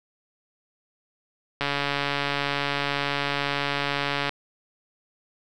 click train, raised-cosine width 0.3 ms, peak -9 dBFS, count 382, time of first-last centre 1.61-4.293 s, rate 142 Hz, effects none

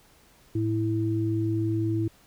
sine tone pair together, 109.21 / 328.4 Hz, A2 / E4, -12 / -6 cents, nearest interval octave + perfect fifth, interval 1906 cents, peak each -26 dBFS, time 0.55-2.08 s, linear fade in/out 5 ms, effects pink hiss -58 dBFS RMS until 2.26 s

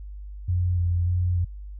sine tone with vibrato, 88.4 Hz, F2, 22 cents sharp, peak -20 dBFS, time 0.48-1.45 s, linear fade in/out 10 ms, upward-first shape square, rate 1.7 Hz, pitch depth 21 cents each way, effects added 50 Hz sine -35 dBFS peak until 1.79 s

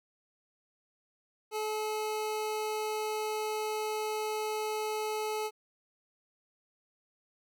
25% pulse tone, 430 Hz, A4, 40 cents flat, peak -28 dBFS, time 1.51-5.51 s, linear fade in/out 50 ms, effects none

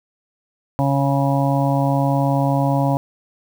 harmonic tone, 138.6 Hz, C#3, in tune, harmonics 1 / 2 / 4 / 5 / 6 / 7, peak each -18 / -21 / -24 / -25 / -26 / -26 dBFS, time 0.79-2.97 s, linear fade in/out 0 ms, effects 7-bit

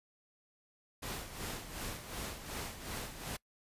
pink noise with tremolo, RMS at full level -40 dBFS, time 1.02-3.37 s, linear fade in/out 10 ms, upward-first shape sine, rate 2.7 Hz, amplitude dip 65%, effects noise-tail reverb RT60 0.1 s tail -23 dB re dry + resampled to 32000 Hz

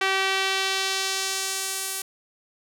sawtooth tone with band-pass filter sweep, 384.7 Hz, G4, 33 cents flat, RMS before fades -26 dBFS, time 0.01-2.02 s, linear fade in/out 5 ms, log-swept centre 2200 to 11000 Hz, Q 0.99, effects none

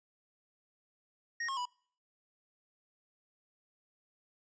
square tone with pitch steps, 1867 / 1079 / 984 Hz, A#6 / C#6 / B5, +2 / -47 / -7 cents, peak -35 dBFS, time 1.4-1.655 s, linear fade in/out 5 ms, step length 85 ms, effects noise-tail reverb RT60 0.5 s tail -25 dB re dry + resampled to 16000 Hz

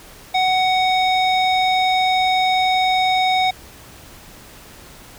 square tone with low-pass filter, 745 Hz, F#5, 12 cents sharp, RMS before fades -17 dBFS, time 0.34-3.51 s, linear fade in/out 10 ms, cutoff 3800 Hz, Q 2.3, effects pink hiss -42 dBFS RMS until 5.18 s

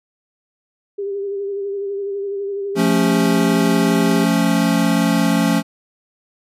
sine tone with vibrato, 398.6 Hz, G4, 29 cents sharp, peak -21 dBFS, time 0.98-4.25 s, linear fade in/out 10 ms, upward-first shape sine, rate 12 Hz, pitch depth 33 cents each way
square chord, F augmented, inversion none, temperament equal, 174.61 / 220 / 277.2 Hz, F3 / A3 / C#4, 0 / 0 / 0 cents, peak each -19 dBFS, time 2.75-5.63 s, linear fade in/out 50 ms
effects resampled to 32000 Hz

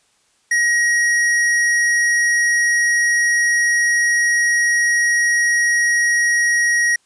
sine tone with tanh clipping, 1893 Hz, A#6, 26 cents sharp, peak -15 dBFS, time 0.51-6.96 s, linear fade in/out 5 ms, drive 18 dB, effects white hiss -60 dBFS RMS until 7.05 s + resampled to 22050 Hz

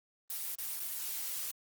blue noise with dropouts, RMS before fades -38 dBFS, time 0.3-1.51 s, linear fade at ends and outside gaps 2 ms, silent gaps 0.551-0.585 / 0.797-0.801 s, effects Opus 24 kbps

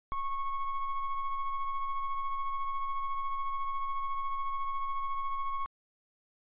triangle ring-modulated tone, 552 Hz, C#5, 7 cents flat, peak -25 dBFS, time 0.12-5.66 s, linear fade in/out 0 ms, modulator 545 Hz, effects resampled to 8000 Hz

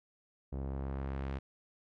sawtooth tone with low-pass filter sweep, 67.6 Hz, C#2, 43 cents flat, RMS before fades -38 dBFS, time 0.52-1.39 s, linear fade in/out 10 ms, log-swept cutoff 580 to 3000 Hz, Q 0.76, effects none

